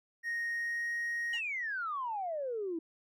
triangle tone with pitch glide, 1864.7 to 1875.5 Hz, A#6 to A#6, 0 to +10 cents, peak -30 dBFS, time 0.23-1.41 s, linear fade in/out 50 ms, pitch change +10 cents, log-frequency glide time 0.52-0.9 s
sine exponential sweep, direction down, 2986 to 317.2 Hz, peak -33 dBFS, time 1.33-2.79 s, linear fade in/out 5 ms
effects tanh soft clip ceiling -27 dBFS

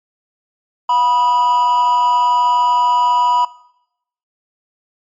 triangle tone with amplitude modulation, 979 Hz, B5, 15 cents flat, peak -7 dBFS, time 0.89-3.45 s, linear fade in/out 5 ms, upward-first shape sine, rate 267 Hz, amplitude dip 55%, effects noise-tail reverb RT60 0.8 s tail -19 dB re dry + MP3 32 kbps

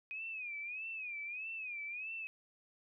sine tone with vibrato, 2489 Hz, D#7, in tune, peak -40 dBFS, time 0.11-2.27 s, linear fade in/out 0 ms, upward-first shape sine, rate 1.6 Hz, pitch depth 130 cents each way, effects none

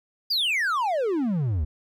triangle exponential sweep, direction down, 4975 to 69.3 Hz, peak -20 dBFS, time 0.3-1.65 s, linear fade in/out 10 ms, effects none

